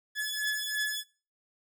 sawtooth beating tone pair, 1709 / 1712 Hz, G#6 / A6, +49 / -48 cents, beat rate 3 Hz, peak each -29 dBFS, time 0.15-1.04 s, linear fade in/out 50 ms, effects noise-tail reverb RT60 0.4 s tail -24 dB re dry

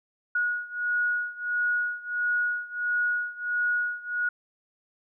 sine beating tone pair, 1452 / 1453.5 Hz, F#6 / F#6, -33 / -31 cents, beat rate 1.5 Hz, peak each -27 / -29 dBFS, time 0.35-4.29 s, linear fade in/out 5 ms, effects none

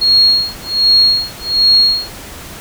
sine tone with tremolo, 4292 Hz, C8, 43 cents sharp, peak -5 dBFS, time 0.01-2.16 s, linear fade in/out 10 ms, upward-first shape sine, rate 1.3 Hz, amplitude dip 100%, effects pink hiss -31 dBFS RMS until 2.6 s

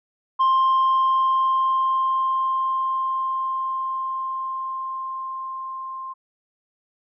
sine tone with level ramp, 1054 Hz, C6, 12 cents sharp, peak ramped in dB -12 to -30 dBFS, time 0.39-6.14 s, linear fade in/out 20 ms, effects tanh soft clip ceiling -14 dBFS

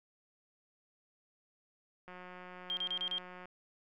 click train, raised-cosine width 0.5 ms, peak -35 dBFS, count 250, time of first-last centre 2.08-3.456 s, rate 181 Hz
sine tone bursts, 3194 Hz, G7, 32 cents sharp, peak -33 dBFS, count 5, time 2.7-3.182 s, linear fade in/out 0 ms, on 70 ms, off 33 ms
effects none

